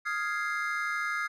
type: chord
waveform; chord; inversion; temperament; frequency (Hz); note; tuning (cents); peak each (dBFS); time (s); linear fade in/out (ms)
triangle; F minor seventh; third; equal; 1244.5 / 1396.9 / 1661.2 / 2093; Eb6 / F6 / Ab6 / C7; 0 / 0 / 0 / 0; -33; 0.05-1.28; 20
effects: none